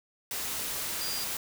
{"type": "tone in noise", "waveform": "sine", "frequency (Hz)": 4806, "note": "D8", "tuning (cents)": 39, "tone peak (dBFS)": -35, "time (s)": [1.01, 1.24], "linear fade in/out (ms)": 2, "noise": "white", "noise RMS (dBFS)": -34, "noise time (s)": [0.31, 1.37], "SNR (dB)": -4, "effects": []}